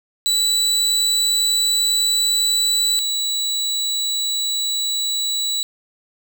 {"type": "tone pair in turn", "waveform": "30% pulse", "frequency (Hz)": [3951, 3930], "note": ["B7", "B7"], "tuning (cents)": [0, -9], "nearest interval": "unison", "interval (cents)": 9, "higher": "first", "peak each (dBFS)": [-13, -17], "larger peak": "first", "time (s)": [[0.26, 2.99], [2.99, 5.63]], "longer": "first", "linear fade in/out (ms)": 0, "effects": ["7-bit"]}